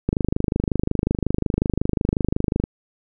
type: click train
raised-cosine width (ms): 3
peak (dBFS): -6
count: 66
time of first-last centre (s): 0.09-2.639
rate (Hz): 25.5
effects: none